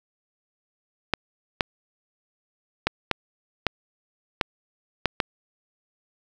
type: clicks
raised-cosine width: 0.3 ms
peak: -4 dBFS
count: 8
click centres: 1.137 / 1.608 / 2.87 / 3.113 / 3.667 / 4.412 / 5.057 / 5.202 s
effects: 7-bit